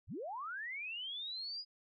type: linear sweep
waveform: sine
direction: up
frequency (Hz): 43.64 to 4978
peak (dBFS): -40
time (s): 0.07-1.65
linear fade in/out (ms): 50
effects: none